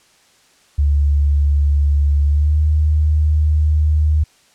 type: tone with pitch glide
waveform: sine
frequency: 72 to 76.28 Hz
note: D2 to D#2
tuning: -34 to -34 cents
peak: -11 dBFS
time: 0.78-4.24 s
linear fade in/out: 10 ms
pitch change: +100 cents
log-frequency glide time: 2.24-2.61 s
effects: white hiss -53 dBFS RMS until 4.54 s + low-pass 8000 Hz 12 dB/octave